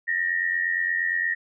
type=tone pair together; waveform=sine; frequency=1803.4 / 1892 Hz; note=A6 / A#6; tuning=+42 / +25 cents; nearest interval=minor second; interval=83 cents; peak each=-26 / -24 dBFS; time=0.07-1.35 s; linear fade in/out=20 ms; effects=none